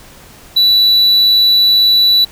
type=tone; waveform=triangle; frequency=3951 Hz; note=B7; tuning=in tune; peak=-5 dBFS; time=0.56-2.25 s; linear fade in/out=10 ms; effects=pink hiss -39 dBFS RMS until 2.31 s